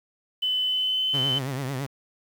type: tone with pitch glide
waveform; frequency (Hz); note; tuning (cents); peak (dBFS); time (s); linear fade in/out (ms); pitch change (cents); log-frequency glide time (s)
sine; 3019 to 3051; F#7 to G7; +34 to -48; -22; 0.42-1.39; 10; +18; 0.65-1.12
type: tone with vibrato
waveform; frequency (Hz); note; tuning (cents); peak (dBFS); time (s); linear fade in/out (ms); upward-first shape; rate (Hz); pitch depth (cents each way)
sawtooth; 134.1; C3; +43; -24; 1.13-1.87; 20; triangle; 9; 130
effects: 8-bit